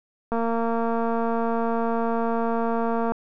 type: click train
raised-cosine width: 1 ms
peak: -13 dBFS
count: 645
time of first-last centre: 0.32-3.12 s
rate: 230 Hz
effects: none